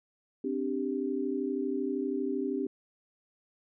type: chord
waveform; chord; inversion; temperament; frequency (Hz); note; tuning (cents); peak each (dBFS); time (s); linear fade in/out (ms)
sine; C suspended second; none; just; 261.6 / 294.3 / 392.4; C4 / D4 / G4; 0 / +4 / +2; -33 / -34 / -33; 0.44-2.67; 5
effects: none